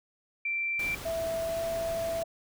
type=tone; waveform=sine; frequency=2349 Hz; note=D7; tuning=in tune; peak=-28 dBFS; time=0.45-0.95 s; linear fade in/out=5 ms
type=noise; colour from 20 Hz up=pink; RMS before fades=-41 dBFS; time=0.79-2.23 s; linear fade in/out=5 ms
type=tone with pitch glide; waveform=sine; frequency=659.3 to 663.9 Hz; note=E5 to E5; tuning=0 to +12 cents; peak=-29 dBFS; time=1.05-2.24 s; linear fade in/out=10 ms; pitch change=+12 cents; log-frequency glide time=1.46-1.6 s
effects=none